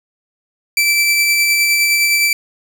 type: tone with tremolo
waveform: sawtooth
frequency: 2329 Hz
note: D7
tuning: 15 cents flat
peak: -7 dBFS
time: 0.77-2.33 s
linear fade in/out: 2 ms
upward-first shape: sine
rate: 9.7 Hz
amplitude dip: 25%
effects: none